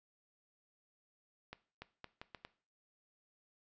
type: accelerating click train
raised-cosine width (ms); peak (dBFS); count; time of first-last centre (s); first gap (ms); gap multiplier
0.3; -30; 6; 1.53-2.45; 290; 0.77
effects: noise-tail reverb RT60 0.4 s tail -17 dB re dry + resampled to 16000 Hz